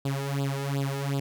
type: tone with flanger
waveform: sawtooth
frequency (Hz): 138.59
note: C#3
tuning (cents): 0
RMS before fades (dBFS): -29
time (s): 0.05-1.2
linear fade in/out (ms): 5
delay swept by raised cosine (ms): 0.24 to 2.34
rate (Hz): 2.7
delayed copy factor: +0.95
effects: none